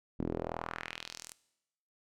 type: tone with band-pass filter sweep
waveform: sawtooth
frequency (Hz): 41.2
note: E1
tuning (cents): 0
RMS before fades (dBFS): -40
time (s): 0.19-1.34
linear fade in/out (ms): 0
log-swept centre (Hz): 250 to 9700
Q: 1.9
effects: noise-tail reverb RT60 0.9 s tail -20 dB re dry